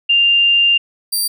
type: tone pair in turn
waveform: sine / 15% pulse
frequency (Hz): 2794 / 4699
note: F7 / D8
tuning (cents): 0 / 0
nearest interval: major sixth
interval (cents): 900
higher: second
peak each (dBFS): -9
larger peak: neither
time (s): 0.09-0.78 / 1.12-1.28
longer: first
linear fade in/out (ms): 10
effects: none